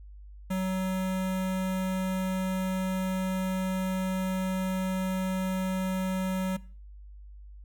square tone with notch filter, 187.4 Hz, F#3, 22 cents sharp, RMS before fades -29 dBFS, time 0.5-6.57 s, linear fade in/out 10 ms, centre 4700 Hz, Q 1.9, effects noise-tail reverb RT60 0.4 s tail -20 dB re dry + added 50 Hz sine -44 dBFS peak until 7.64 s

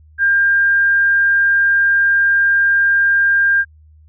sine tone, 1600 Hz, G6, 35 cents sharp, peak -10 dBFS, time 0.18-3.65 s, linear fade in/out 50 ms, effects added 77 Hz sine -43 dBFS peak until 4.08 s

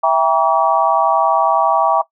sine chord, E diminished seventh, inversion none, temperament just, 659.3 / 791.1 / 949.3 / 1139.2 Hz, E5 / G5 / Bb5 / Db6, 0 / +16 / +31 / +47 cents, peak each -16 dBFS, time 0.03-2.02 s, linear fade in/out 10 ms, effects noise-tail reverb RT60 0.1 s tail -19 dB re dry

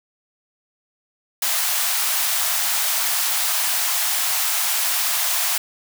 white high-pass noise, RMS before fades -21 dBFS, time 1.42-5.58 s, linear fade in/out 5 ms, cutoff 630 Hz, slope 96 dB/octave, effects none

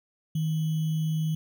sine tone with sample-and-hold, 157.8 Hz, D#3, 25 cents sharp, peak -24 dBFS, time 0.35-1.35 s, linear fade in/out 5 ms, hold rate 3150 Hz, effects none

